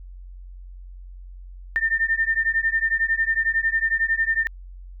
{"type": "beating tone pair", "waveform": "sine", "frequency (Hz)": [1800, 1811], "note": ["A6", "A6"], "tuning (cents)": [39, 49], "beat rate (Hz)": 11, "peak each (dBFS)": -22, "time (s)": [1.76, 4.47], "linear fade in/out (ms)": 0, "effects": ["added 45 Hz sine -37 dBFS peak until 5 s"]}